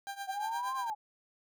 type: tone with tremolo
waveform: 30% pulse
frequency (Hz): 794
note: G5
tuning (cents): +22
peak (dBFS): -33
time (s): 0.07-0.9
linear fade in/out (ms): 0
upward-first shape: triangle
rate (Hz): 8.6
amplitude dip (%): 90
type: linear two-way sweep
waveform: sine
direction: up then down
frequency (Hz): 747 to 1069 to 815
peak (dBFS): -33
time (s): 0.27-0.95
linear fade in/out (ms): 20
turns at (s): 0.76
effects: none